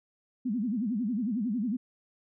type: tone with vibrato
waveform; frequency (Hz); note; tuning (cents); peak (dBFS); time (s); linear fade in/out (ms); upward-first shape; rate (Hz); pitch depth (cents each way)
sine; 226.2; A3; +48; -27; 0.45-1.77; 10; sine; 11; 240
effects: none